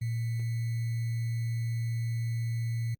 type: tone with sample-and-hold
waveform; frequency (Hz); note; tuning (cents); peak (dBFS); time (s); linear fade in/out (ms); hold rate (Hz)
sine; 115.7; A#2; -13; -28; 0.01-2.95; 10; 2100
effects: Opus 32 kbps